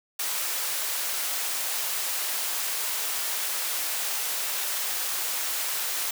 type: high-pass noise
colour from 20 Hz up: white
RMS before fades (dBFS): -29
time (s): 0.19-6.11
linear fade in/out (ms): 5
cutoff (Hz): 580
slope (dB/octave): 12
effects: none

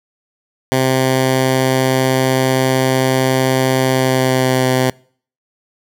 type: tone with pitch glide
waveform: 10% pulse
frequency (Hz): 130.81 to 128.93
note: C3 to C3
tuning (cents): 0 to -25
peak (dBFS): -4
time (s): 0.72-4.9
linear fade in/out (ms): 0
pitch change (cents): -25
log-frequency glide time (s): 3.83-4.68
effects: noise-tail reverb RT60 0.5 s tail -25 dB re dry

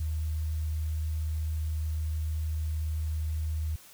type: tone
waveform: sine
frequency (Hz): 78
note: D#2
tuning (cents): +5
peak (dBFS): -28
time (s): 0-3.76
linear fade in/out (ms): 5
effects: white hiss -53 dBFS RMS until 3.93 s

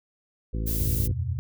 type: harmonic tone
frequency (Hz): 55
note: A1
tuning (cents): 0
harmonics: 1 / 2 / 3 / 4 / 5 / 6 / 7 / 9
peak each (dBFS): -27 / -33 / -37 / -39 / -41 / -43 / -44 / -46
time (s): 0.53-1.12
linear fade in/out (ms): 10
type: noise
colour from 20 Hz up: violet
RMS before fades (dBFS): -31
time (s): 0.66-1.08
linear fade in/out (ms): 20
type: chord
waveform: sine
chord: E suspended second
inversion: none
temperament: equal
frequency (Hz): 82.41 / 92.5 / 123.47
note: E2 / F#2 / B2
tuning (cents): 0 / 0 / 0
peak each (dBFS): -30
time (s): 0.81-1.39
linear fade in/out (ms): 0
effects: none

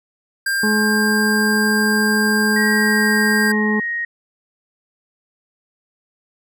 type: tone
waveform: square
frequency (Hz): 1594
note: G6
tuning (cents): +28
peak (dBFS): -18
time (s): 0.46-3.52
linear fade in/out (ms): 5
type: harmonic tone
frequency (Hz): 212.8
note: G#3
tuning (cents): +42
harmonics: 1 / 2 / 4 / 5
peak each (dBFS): -17 / -23 / -29 / -31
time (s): 0.63-3.8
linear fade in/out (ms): 5
type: tone with pitch glide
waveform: sine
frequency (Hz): 1900 to 1874.9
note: A#6 to A#6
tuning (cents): +33 to +9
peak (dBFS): -20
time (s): 2.56-4.05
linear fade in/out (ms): 5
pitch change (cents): -24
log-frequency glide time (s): 2.73-3.19
effects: none

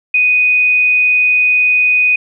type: tone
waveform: sine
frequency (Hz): 2489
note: D#7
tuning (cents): 0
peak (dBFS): -8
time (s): 0.14-2.16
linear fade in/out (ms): 5
effects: none

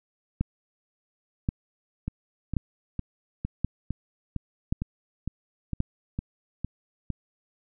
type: two click trains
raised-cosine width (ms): 5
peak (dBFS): -17 / -12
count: 12 / 6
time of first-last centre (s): 2.08-7.103 / 0.41-5.804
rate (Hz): 2.19 / 0.927
effects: none

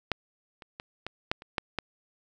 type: clicks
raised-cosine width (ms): 0.3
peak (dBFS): -10 / -29 / -22 / -19 / -10 / -29 / -11 / -13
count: 8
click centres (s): 0.117 / 0.622 / 0.799 / 1.066 / 1.315 / 1.421 / 1.582 / 1.787
effects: none

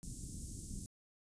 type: band-stop noise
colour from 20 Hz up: pink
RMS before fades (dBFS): -45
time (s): 0.03-0.86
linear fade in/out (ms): 0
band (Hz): 260 to 6800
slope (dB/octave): 24
effects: resampled to 22050 Hz

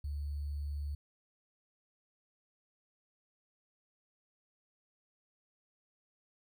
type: tone with sample-and-hold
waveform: sine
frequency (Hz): 72.5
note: D2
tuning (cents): -22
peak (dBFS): -35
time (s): 0.04-0.95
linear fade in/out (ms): 5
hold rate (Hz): 4410
effects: none

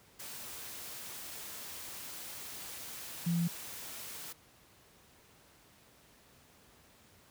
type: tone in noise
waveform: sine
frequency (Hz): 170.5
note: F3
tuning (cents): -41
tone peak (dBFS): -28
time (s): 3.26-3.48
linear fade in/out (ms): 10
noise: white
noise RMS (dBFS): -45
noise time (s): 0.19-4.33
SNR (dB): +14
effects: pink hiss -62 dBFS RMS until 7.3 s + high-pass 60 Hz 12 dB/octave

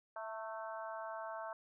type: harmonic tone with a mistuned harmonic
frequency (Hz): 220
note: A3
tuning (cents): 0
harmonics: 3 / 4 / 5 / 6 / 7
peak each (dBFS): -45 / -47 / -49 / -51 / -52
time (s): 0.16-1.53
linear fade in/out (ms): 2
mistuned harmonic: 4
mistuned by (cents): +31
effects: none

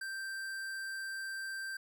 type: tone with tanh clipping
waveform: sine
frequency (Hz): 1569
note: G6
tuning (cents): +1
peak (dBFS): -40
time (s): 0.01-1.77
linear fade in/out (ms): 5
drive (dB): 18
effects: none

